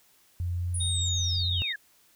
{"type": "tone with pitch glide", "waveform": "sine", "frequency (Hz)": [87.7, 88.46], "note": ["F2", "F2"], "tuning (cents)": [8, 23], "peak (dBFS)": -27, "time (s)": [0.4, 1.62], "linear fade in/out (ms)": 0, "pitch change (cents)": 15, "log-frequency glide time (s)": [0.56, 0.7]}
{"type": "linear sweep", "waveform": "sine", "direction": "down", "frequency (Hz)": [9970, 1612], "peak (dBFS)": -32, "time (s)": [0.74, 1.76], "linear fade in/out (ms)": 5}
{"type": "tone", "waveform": "sine", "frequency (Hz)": 3712, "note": "A#7", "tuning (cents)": -8, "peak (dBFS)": -29, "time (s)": [0.8, 1.73], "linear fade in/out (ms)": 10}
{"effects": ["white hiss -62 dBFS RMS until 2.15 s"]}